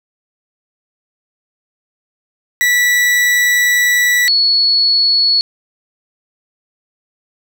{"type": "tone pair in turn", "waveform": ["40% pulse", "sine"], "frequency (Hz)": [1955, 4389], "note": ["B6", "C#8"], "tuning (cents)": [-18, -18], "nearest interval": "octave + major second", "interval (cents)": 1400, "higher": "second", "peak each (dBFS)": -9, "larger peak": "neither", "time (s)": [[2.61, 4.28], [4.28, 5.41]], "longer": "first", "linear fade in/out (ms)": 0, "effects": []}